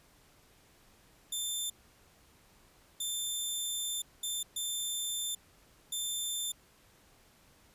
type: tone bursts at uneven times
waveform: 15% pulse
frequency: 3559 Hz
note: A7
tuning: 19 cents sharp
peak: -26 dBFS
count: 5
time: 1.32-1.7 / 3-4.02 / 4.23-4.43 / 4.56-5.35 / 5.92-6.52 s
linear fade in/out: 5 ms
effects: pink hiss -63 dBFS RMS until 7.74 s + resampled to 32000 Hz